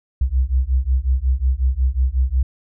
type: beating tone pair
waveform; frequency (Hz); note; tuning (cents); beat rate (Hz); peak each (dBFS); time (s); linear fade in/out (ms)
sine; 61.9 / 67.4; B1 / C#2; +5 / -48; 5.5; -18; 0.21-2.43; 5
effects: none